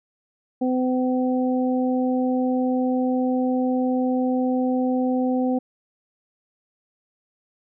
harmonic tone, 254.4 Hz, C4, 48 cents flat, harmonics 1 / 2 / 3, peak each -20 / -26 / -30 dBFS, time 0.61-5.59 s, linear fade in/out 10 ms, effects none

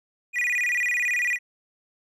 triangle tone with vibrato, 2188 Hz, C#7, 23 cents flat, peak -20 dBFS, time 0.33-1.39 s, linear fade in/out 50 ms, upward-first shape square, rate 18 Hz, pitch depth 200 cents each way, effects none

